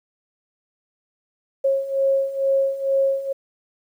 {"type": "beating tone pair", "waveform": "sine", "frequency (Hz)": [542, 544.2], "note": ["C#5", "C#5"], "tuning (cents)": [-39, -32], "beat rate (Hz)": 2.2, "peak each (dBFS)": [-23, -19], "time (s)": [1.64, 3.33], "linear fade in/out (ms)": 10, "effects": ["9-bit"]}